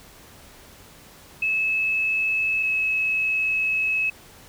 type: tone pair in turn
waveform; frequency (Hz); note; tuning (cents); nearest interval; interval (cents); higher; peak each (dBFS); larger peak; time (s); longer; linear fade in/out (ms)
sine; 2597 / 2579; E7 / E7; -26 / -39; unison; 13; first; -20; neither; 1.42-2.63 / 2.63-4.1; second; 5
effects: pink hiss -48 dBFS RMS until 4.48 s